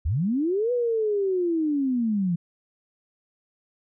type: linear two-way sweep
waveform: sine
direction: up then down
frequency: 61.6 to 496.4 to 165.3 Hz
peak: -21 dBFS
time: 0.05-2.36 s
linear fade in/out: 10 ms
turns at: 0.72 s
effects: none